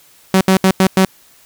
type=tone bursts at uneven times; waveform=sawtooth; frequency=189.3 Hz; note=F#3; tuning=40 cents sharp; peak=-4 dBFS; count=5; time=0.34-0.41 / 0.48-0.57 / 0.64-0.71 / 0.8-0.87 / 0.97-1.05 s; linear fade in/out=2 ms; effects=white hiss -48 dBFS RMS until 1.45 s